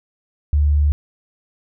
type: tone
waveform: sine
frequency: 73.42 Hz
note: D2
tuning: in tune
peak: -12 dBFS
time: 0.53-0.92 s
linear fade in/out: 0 ms
effects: none